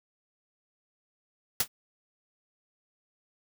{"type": "noise with exponential decay", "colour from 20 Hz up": "white", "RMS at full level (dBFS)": -19, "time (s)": [1.6, 1.68], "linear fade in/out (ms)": 5, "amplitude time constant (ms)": 16, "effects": []}